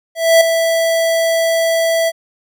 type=tone with ADSR envelope; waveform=square; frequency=659.3 Hz; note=E5; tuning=in tune; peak=-5 dBFS; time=0.15-2.12 s; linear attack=260 ms; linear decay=4 ms; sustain=-8 dB; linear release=41 ms; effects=none